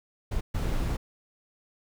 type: noise bursts at uneven times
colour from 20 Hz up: brown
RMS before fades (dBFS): -28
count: 2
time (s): 0.31-0.41 / 0.54-0.97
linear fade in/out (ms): 10
effects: none